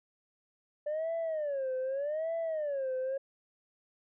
sine tone with vibrato, 585 Hz, D5, 7 cents flat, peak -29 dBFS, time 0.86-3.18 s, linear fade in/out 10 ms, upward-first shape sine, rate 0.83 Hz, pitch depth 220 cents each way, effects tanh soft clip ceiling -29 dBFS

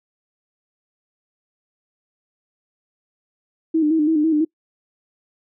sine tone with vibrato, 311.1 Hz, D#4, in tune, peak -14 dBFS, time 3.74-4.45 s, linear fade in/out 10 ms, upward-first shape square, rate 6 Hz, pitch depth 60 cents each way, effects noise-tail reverb RT60 0.1 s tail -24 dB re dry

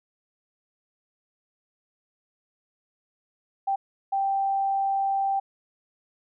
sine tone bursts at uneven times, 784 Hz, G5, in tune, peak -22 dBFS, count 2, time 3.67-3.76 / 4.12-5.4 s, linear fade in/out 10 ms, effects none

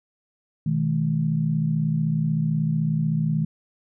sine tone cluster, 124 / 157.3 / 213.4 Hz, B2 / D#3 / G#3, +7 / +19 / +47 cents, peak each -30 / -21 / -27 dBFS, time 0.66-3.45 s, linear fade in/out 5 ms, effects none

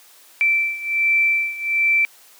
sine beating tone pair, 2335 / 2336.3 Hz, D7 / D7, -11 / -10 cents, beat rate 1.3 Hz, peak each -18 / -21 dBFS, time 0.41-2.05 s, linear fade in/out 0 ms, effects white hiss -49 dBFS RMS until 2.39 s + high-pass 400 Hz 12 dB/octave

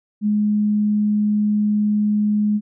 sine tone, 209.5 Hz, G#3, 15 cents sharp, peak -15 dBFS, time 0.21-2.61 s, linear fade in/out 50 ms, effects none

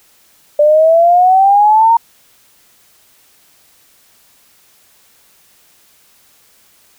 sine exponential sweep, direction up, 587.3 to 932.3 Hz, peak -5 dBFS, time 0.59-1.97 s, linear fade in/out 5 ms, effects white hiss -50 dBFS RMS until 6.98 s

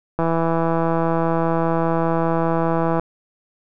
click train, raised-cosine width 1 ms, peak -7 dBFS, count 464, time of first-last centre 0.19-2.996 s, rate 165 Hz, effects none

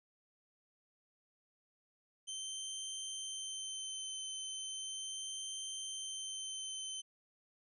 20% pulse tone with vibrato, 3100 Hz, G7, 20 cents flat, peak -35 dBFS, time 2.27-7.02 s, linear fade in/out 20 ms, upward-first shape sine, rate 0.37 Hz, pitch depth 11 cents each way, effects resampled to 24000 Hz

